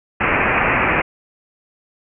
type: low-pass noise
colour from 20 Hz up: white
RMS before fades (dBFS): -17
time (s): 0.2-1.02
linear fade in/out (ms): 10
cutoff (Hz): 2600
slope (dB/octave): 96
effects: none